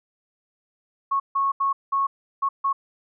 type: tone bursts at uneven times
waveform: sine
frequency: 1100 Hz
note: C#6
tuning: 14 cents flat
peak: -19 dBFS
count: 6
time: 1.11-1.2 / 1.35-1.52 / 1.6-1.73 / 1.92-2.07 / 2.42-2.49 / 2.64-2.73 s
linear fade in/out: 10 ms
effects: none